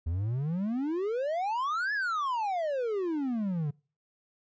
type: exponential two-way sweep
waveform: triangle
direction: up then down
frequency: 77.78 to 1745 to 139.9 Hz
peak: -26 dBFS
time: 0.06-3.71 s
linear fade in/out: 10 ms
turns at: 1.93 s
effects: noise-tail reverb RT60 0.4 s tail -26 dB re dry + resampled to 16000 Hz